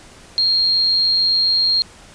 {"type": "tone with amplitude modulation", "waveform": "sine", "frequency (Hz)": 4229, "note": "C8", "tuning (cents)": 18, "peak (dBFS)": -12, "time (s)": [0.38, 1.82], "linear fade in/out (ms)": 0, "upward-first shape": "sine", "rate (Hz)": 224, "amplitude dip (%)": 25, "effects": ["pink hiss -43 dBFS RMS until 2.14 s", "resampled to 22050 Hz"]}